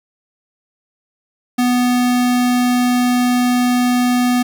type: tone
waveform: square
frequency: 246.9 Hz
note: B3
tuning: in tune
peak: -13 dBFS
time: 1.58-4.43 s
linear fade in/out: 10 ms
effects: 8-bit